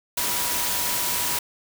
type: tone in noise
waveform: sine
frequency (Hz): 970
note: B5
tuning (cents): -31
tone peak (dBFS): -35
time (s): 0.17-1.39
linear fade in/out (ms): 5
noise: white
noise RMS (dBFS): -25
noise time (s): 0.17-1.39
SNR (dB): -13
effects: none